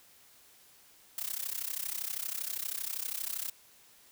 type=noise with amplitude modulation; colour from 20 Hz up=blue; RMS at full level=-33 dBFS; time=1.18-3.5 s; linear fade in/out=2 ms; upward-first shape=sine; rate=32.6 Hz; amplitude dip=90%; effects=white hiss -60 dBFS RMS until 4.11 s